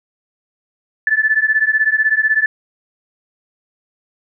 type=beating tone pair; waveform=sine; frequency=1737 / 1753 Hz; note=A6 / A6; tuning=-23 / -7 cents; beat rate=16 Hz; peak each=-15 dBFS; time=1.07-2.46 s; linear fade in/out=2 ms; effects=none